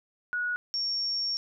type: tone pair in turn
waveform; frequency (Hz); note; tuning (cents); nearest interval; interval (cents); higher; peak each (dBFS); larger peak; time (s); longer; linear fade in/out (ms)
sine; 1459 / 5508; F#6 / F8; -25 / -25; octave + major seventh; 2300; second; -27; neither; 0.33-0.56 / 0.74-1.37; second; 0
effects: none